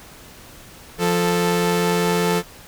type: tone pair together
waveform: sawtooth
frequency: 175.02 / 440 Hz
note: F3 / A4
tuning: +4 / 0 cents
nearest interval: octave + major third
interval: 1596 cents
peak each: -16 dBFS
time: 0.98-2.43 s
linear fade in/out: 50 ms
effects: pink hiss -43 dBFS RMS until 2.67 s